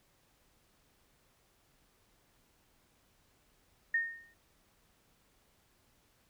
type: tone with exponential decay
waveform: sine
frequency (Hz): 1839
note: A#6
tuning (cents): -24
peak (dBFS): -25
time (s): 3.94-4.34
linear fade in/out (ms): 5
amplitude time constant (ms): 85
effects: pink hiss -70 dBFS RMS until 6.29 s